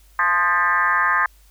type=tone with frequency modulation; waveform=sine; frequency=1413 Hz; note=F6; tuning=20 cents sharp; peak=-15 dBFS; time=0.19-1.26 s; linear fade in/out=2 ms; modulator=182 Hz; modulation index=2.5; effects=added 50 Hz sine -49 dBFS peak until 1.5 s + white hiss -57 dBFS RMS until 1.5 s